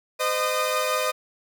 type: tone cluster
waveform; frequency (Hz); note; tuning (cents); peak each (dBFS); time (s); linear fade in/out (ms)
sawtooth; 511 / 615 / 1224; C5 / D#5 / D#6; -41 / -20 / -29; -23; 0.19-1.12; 20
effects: none